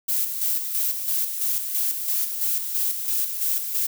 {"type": "noise with tremolo", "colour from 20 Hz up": "violet", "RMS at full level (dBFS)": -23, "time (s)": [0.08, 3.87], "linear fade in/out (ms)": 10, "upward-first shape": "square", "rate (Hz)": 3, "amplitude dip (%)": 50, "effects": []}